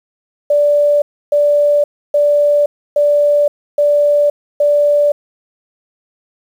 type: tone bursts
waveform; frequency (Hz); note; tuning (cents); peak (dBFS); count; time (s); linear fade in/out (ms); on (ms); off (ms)
sine; 584; D5; -10; -8; 6; 0.5-5.12; 5; 520; 300
effects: 7-bit